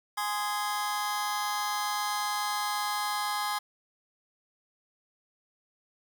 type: chord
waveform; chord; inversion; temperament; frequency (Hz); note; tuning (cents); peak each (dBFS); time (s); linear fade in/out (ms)
sawtooth; Ab major; none; just; 830.6 / 1038.3 / 1245.9; Ab5 / C6 / Eb6; 0 / -14 / +2; -28 / -30 / -31; 0.17-3.59; 10
effects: 9-bit